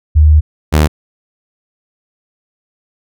sine / sawtooth tone pair in turn, 76.4 / 76.4 Hz, D#2 / D#2, -31 / -31 cents, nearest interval unison, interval 0 cents, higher neither, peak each -3 dBFS, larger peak neither, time 0.15-0.41 / 0.72-0.88 s, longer first, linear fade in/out 20 ms, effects none

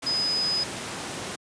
sine tone in noise, 5020 Hz, D#8, 15 cents sharp, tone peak -23 dBFS, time 0.06-0.64 s, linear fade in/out 10 ms, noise pink, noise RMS -33 dBFS, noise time 0.02-1.36 s, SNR +7 dB, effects high-pass 150 Hz 12 dB/octave + resampled to 22050 Hz

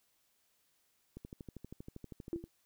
click train, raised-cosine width 3 ms, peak -33 dBFS, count 17, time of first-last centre 1.17-2.44 s, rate 12.6 Hz
sine tone with exponential decay, 337.6 Hz, E4, 41 cents sharp, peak -30 dBFS, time 2.33-2.48 s, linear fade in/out 0 ms, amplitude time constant 31 ms
effects white hiss -75 dBFS RMS until 2.65 s

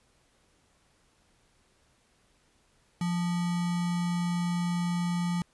sine tone with sample-and-hold, 174.61 Hz, F3, in tune, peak -26 dBFS, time 3.01-5.42 s, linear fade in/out 2 ms, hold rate 1050 Hz, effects pink hiss -67 dBFS RMS until 5.53 s + resampled to 24000 Hz

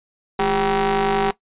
sawtooth ring-modulated tone, 187.2 Hz, F#3, 20 cents sharp, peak -10 dBFS, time 0.39-1.31 s, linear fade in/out 5 ms, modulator 587 Hz, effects noise-tail reverb RT60 0.1 s tail -17 dB re dry + resampled to 8000 Hz

